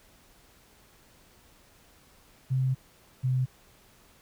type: tone pair in turn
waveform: sine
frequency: 130.81 / 128.64 Hz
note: C3 / C3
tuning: 0 / -29 cents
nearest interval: unison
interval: 29 cents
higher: first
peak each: -23 dBFS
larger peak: neither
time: 2.5-2.75 / 3.23-3.46 s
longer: first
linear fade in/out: 20 ms
effects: pink hiss -59 dBFS RMS until 4.21 s